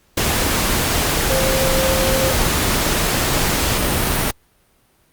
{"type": "tone in noise", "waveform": "sine", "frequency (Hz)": 529, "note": "C5", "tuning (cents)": 19, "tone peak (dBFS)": -19, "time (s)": [1.3, 2.33], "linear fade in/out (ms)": 5, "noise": "pink", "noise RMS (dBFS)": -18, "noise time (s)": [0.17, 4.31], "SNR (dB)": -4, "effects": ["pink hiss -58 dBFS RMS until 5.12 s", "Opus 48 kbps"]}